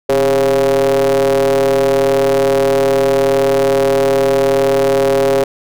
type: ring-modulated tone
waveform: square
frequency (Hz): 70.8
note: C#2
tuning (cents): +37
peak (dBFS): -8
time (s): 0.09-5.44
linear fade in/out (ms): 5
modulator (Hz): 476
effects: none